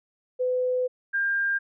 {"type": "tone pair in turn", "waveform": "sine", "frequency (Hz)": [504, 1600.1], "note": ["B4", "G6"], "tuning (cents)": [35, 35], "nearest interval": "octave + minor sixth", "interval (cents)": 2000, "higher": "second", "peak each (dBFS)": -22, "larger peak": "neither", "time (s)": [[0.39, 0.88], [1.13, 1.59]], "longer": "first", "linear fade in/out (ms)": 20, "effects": []}